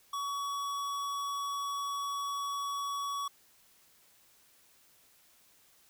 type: tone with hard clipping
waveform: sine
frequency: 1128 Hz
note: C#6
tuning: 30 cents sharp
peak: -35 dBFS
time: 0.13-3.28 s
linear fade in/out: 5 ms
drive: 17 dB
effects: white hiss -64 dBFS RMS until 5.89 s